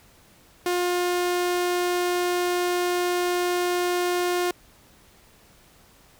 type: tone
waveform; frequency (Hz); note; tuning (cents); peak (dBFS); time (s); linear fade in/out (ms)
sawtooth; 355.5; F4; +31; -18; 0.66-4.51; 2
effects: pink hiss -55 dBFS RMS until 6.19 s

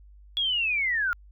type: linear sweep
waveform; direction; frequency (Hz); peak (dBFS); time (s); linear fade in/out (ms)
sine; down; 3382 to 1378; -23; 0.37-1.13; 0
effects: added 50 Hz sine -48 dBFS peak until 1.31 s

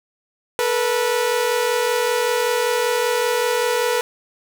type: tone pair together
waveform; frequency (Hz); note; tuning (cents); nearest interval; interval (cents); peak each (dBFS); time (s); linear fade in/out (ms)
sawtooth; 442.9 / 488.1; A4 / B4; +11 / -20; major second; 169; -19 / -15; 0.59-4.01; 0
effects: none

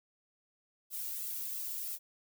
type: noise with flanger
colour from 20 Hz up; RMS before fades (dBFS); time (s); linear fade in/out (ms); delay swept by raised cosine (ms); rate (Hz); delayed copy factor
violet; -39; 0.9-1.99; 50; 1.5 to 2.15; 3; +1
effects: none

